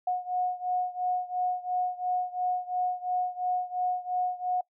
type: beating tone pair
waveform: sine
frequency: 726 / 728.9 Hz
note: F#5 / F#5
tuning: -33 / -26 cents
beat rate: 2.9 Hz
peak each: -29 / -31 dBFS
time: 0.07-4.61 s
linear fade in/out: 5 ms
effects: noise-tail reverb RT60 0.1 s tail -22 dB re dry